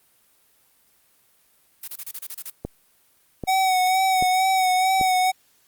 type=noise bursts; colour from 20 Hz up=blue; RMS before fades=-33 dBFS; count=9; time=1.83-2.502 s; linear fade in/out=5 ms; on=48 ms; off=30 ms
type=click train; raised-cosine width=2 ms; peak=-15 dBFS; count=4; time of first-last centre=2.65-5.012 s; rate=1.27 Hz
type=tone with vibrato; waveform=square; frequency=750 Hz; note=F#5; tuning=23 cents sharp; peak=-18 dBFS; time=3.47-5.32 s; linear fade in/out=20 ms; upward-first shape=sine; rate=2.2 Hz; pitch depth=34 cents each way
effects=white hiss -61 dBFS RMS until 5.67 s + Opus 32 kbps